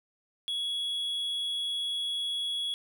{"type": "tone", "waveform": "triangle", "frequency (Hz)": 3354, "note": "G#7", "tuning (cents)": 16, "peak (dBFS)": -28, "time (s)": [0.48, 2.74], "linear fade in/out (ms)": 0, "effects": []}